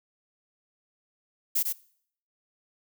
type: noise with echo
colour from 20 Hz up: violet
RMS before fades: -25 dBFS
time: 1.55-1.63 s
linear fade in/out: 10 ms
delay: 99 ms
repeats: 1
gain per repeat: -4 dB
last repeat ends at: 1.729 s
effects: noise-tail reverb RT60 0.6 s tail -21 dB re dry